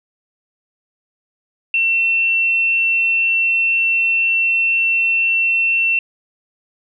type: tone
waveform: sine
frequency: 2701 Hz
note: E7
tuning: 42 cents sharp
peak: -13 dBFS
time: 1.74-5.99 s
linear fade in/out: 2 ms
effects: none